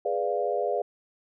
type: chord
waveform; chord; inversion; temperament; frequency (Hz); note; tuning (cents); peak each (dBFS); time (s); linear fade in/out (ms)
sine; G# diminished seventh; none; equal; 415.3 / 493.9 / 587.3 / 698.5; G#4 / B4 / D5 / F5; 0 / 0 / 0 / 0; -30; 0.05-0.82; 5
effects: none